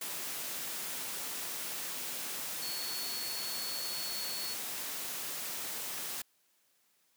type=tone in noise; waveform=sine; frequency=4400 Hz; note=C#8; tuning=14 cents flat; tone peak=-39 dBFS; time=2.62-4.54 s; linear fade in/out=5 ms; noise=white; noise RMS=-39 dBFS; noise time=0.01-6.22 s; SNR=-3 dB; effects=white hiss -72 dBFS RMS until 7.16 s + high-pass 150 Hz 12 dB/octave